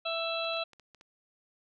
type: harmonic tone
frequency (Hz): 662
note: E5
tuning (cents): +7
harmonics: 1 / 2 / 4 / 5 / 6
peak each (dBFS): -34 / -38 / -37 / -41 / -37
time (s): 0.05-0.64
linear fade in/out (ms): 10
type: clicks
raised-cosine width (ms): 0.2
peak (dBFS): -37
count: 7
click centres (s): 0.445 / 0.536 / 0.57 / 0.733 / 0.797 / 0.947 / 1.011
effects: none